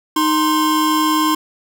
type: tone pair together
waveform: square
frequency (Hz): 310.4 / 1049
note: D#4 / C6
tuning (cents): -4 / +4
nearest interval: octave + major sixth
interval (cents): 2108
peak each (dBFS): -17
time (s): 0.16-1.35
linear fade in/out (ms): 5
effects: none